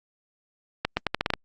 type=accelerating click train; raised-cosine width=0.3 ms; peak=-7 dBFS; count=8; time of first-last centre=0.85-1.337 s; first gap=120 ms; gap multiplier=0.81; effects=Opus 48 kbps